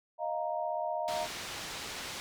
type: chord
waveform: sine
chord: Eb suspended second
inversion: none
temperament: equal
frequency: 622.3 / 698.5 / 932.3 Hz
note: Eb5 / F5 / Bb5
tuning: 0 / 0 / 0 cents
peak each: -35 / -35 / -37 dBFS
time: 0.18-1.28 s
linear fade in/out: 50 ms
type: low-pass noise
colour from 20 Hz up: white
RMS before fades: -41 dBFS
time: 1.08-2.2 s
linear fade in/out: 0 ms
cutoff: 5000 Hz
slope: 12 dB/octave
effects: none